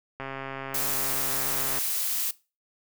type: click train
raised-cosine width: 0.5 ms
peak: -20 dBFS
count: 215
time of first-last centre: 0.2-1.785 s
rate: 135 Hz
type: noise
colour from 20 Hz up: blue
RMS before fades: -28 dBFS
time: 0.74-2.31 s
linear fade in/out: 5 ms
effects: noise-tail reverb RT60 0.3 s tail -20 dB re dry